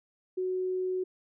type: tone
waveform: sine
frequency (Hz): 370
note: F#4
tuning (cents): 0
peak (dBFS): -28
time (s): 0.37-1.04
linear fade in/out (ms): 10
effects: none